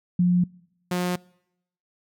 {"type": "tone pair in turn", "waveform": ["sine", "sawtooth"], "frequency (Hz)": [177.9, 179.03], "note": ["F3", "F3"], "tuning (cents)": [32, 43], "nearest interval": "unison", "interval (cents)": 11, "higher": "second", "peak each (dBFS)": [-16, -19], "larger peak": "first", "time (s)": [[0.19, 0.44], [0.91, 1.16]], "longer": "neither", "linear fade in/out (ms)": 5, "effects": ["noise-tail reverb RT60 0.8 s tail -25 dB re dry"]}